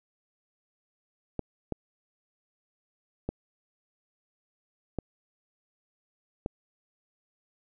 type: clicks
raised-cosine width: 2 ms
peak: -17 dBFS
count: 5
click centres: 1.393 / 1.723 / 3.29 / 4.987 / 6.461 s
effects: none